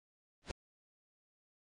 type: noise with exponential growth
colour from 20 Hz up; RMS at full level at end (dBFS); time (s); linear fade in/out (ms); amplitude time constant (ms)
pink; -36; 0.42-0.51; 0; 18
effects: low-pass 6000 Hz 12 dB/octave + MP3 48 kbps